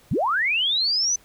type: linear sweep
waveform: sine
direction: up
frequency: 79 to 6140 Hz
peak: -19 dBFS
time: 0.11-1.16 s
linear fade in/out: 5 ms
effects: pink hiss -55 dBFS RMS until 1.24 s